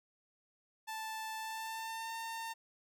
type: tone with pitch glide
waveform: sawtooth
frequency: 880 to 907.4 Hz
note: A5 to A#5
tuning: 0 to -47 cents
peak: -36 dBFS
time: 0.87-2.54 s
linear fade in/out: 20 ms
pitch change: +53 cents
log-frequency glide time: 1.38-2.16 s
effects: none